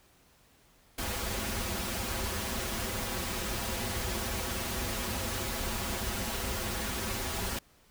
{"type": "noise with comb filter", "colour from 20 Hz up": "pink", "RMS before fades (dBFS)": -34, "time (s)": [0.98, 7.59], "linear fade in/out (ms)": 5, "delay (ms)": 6.7, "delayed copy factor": -1, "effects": ["pink hiss -63 dBFS RMS until 7.9 s"]}